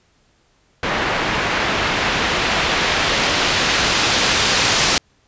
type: noise with low-pass filter sweep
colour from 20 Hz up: white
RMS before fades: -18 dBFS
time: 0.83-4.98 s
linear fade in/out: 2 ms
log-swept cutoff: 1900 to 5600 Hz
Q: 0.77
effects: pink hiss -59 dBFS RMS until 5.27 s + resampled to 16000 Hz